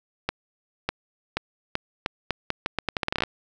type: accelerating click train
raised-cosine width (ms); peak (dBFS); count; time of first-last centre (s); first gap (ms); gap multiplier
0.3; -8; 19; 0.29-3.236; 600; 0.8
effects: none